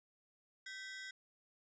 sawtooth ring-modulated tone, 1760 Hz, A6, in tune, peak -39 dBFS, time 0.66-1.11 s, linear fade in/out 5 ms, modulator 217 Hz, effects resampled to 16000 Hz

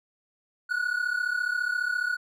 triangle tone pair together, 1445 / 1479.6 Hz, F#6 / F#6, -41 / 0 cents, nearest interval unison, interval 41 cents, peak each -27 / -26 dBFS, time 0.69-2.17 s, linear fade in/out 20 ms, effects none

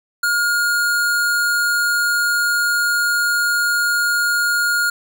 square tone, 1425 Hz, F6, 34 cents sharp, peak -16 dBFS, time 0.23-4.9 s, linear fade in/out 5 ms, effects none

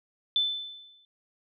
sine tone with exponential decay, 3520 Hz, A7, in tune, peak -20 dBFS, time 0.36-1.05 s, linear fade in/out 1 ms, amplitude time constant 150 ms, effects none

